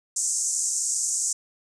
pink band-pass noise, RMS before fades -26 dBFS, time 0.16-1.33 s, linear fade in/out 5 ms, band 6400 to 8400 Hz, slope 48 dB/octave, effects none

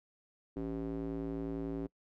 square tone with band-pass filter, 55.5 Hz, A1, 16 cents sharp, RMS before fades -38 dBFS, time 0.56-1.87 s, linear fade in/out 10 ms, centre 320 Hz, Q 2.9, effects noise-tail reverb RT60 0.1 s tail -24 dB re dry

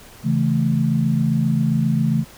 sine chord, A major, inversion first, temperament just, 137.5 / 165 / 220 Hz, C#3 / E3 / A3, -14 / +2 / 0 cents, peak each -20 dBFS, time 0.23-2.25 s, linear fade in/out 50 ms, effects pink hiss -44 dBFS RMS until 2.37 s

